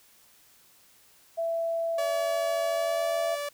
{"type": "tone", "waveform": "sine", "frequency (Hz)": 665, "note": "E5", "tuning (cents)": 15, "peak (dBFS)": -26, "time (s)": [1.37, 3.36], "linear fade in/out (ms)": 20}
{"type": "tone with pitch glide", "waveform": "sawtooth", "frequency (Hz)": [571, 578.6], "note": ["D5", "D5"], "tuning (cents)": [-49, -26], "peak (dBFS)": -27, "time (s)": [1.98, 3.49], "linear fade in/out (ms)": 5, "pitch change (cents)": 23, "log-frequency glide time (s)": [2.66, 3.08]}
{"effects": ["white hiss -59 dBFS RMS until 3.53 s"]}